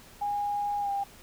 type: tone with pitch glide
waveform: sine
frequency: 819 to 799.4 Hz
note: G#5 to G5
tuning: -24 to +34 cents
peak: -27 dBFS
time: 0.21-1.04 s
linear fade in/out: 10 ms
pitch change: -42 cents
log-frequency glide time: 0.8-0.9 s
effects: pink hiss -52 dBFS RMS until 1.22 s